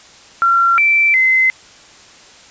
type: tone with pitch steps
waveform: sine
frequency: 1368 / 2335 / 2055 Hz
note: F6 / D7 / C7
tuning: -36 / -11 / -32 cents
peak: -9 dBFS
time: 0.42-1.5 s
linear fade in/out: 0 ms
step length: 360 ms
effects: white hiss -42 dBFS RMS until 2.5 s + resampled to 16000 Hz